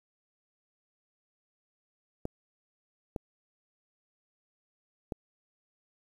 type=clicks; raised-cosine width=2 ms; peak=-20 dBFS; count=3; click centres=2.254 / 3.162 / 5.122 s; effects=9-bit